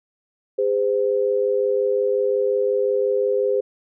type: tone pair together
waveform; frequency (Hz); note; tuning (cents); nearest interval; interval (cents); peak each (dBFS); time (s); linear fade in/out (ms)
sine; 406.4 / 512; G#4 / C5; -38 / -38; major third; 400; -20; 0.58-3.61; 10
effects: none